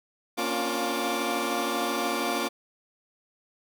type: tone cluster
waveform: 15% pulse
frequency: 234.1 / 275.5 / 288.5 / 353.2 / 1171 Hz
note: A#3 / C#4 / D4 / F4 / D6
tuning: +8 / -11 / -31 / +20 / -5 cents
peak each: -26 / -27 / -30 / -24 / -28 dBFS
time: 0.37-2.49 s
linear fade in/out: 20 ms
effects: none